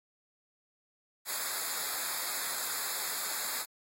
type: noise with comb filter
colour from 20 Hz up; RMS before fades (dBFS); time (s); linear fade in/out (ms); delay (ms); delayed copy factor
white; -35; 1.25-3.66; 50; 0.34; -1
effects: AAC 48 kbps